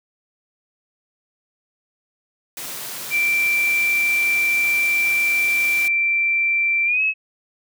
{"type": "high-pass noise", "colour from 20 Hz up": "white", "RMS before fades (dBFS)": -31, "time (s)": [2.57, 5.88], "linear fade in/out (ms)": 2, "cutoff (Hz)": 110, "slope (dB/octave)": 96}
{"type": "tone with pitch glide", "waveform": "sine", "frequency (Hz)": [2349, 2576], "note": ["D7", "E7"], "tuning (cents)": [0, -41], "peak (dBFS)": -16, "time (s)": [3.1, 7.14], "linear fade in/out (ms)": 50, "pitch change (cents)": 159, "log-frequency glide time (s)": [6.85, 7.02]}
{"effects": []}